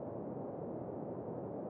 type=band-pass noise; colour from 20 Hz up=white; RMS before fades=-43 dBFS; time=0-1.69 s; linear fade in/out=2 ms; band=110 to 620 Hz; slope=24 dB/octave; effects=none